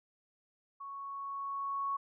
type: tone with level ramp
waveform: sine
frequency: 1108.7 Hz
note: C#6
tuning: in tune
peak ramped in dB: -42 to -31 dBFS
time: 0.8-1.97 s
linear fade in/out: 10 ms
effects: none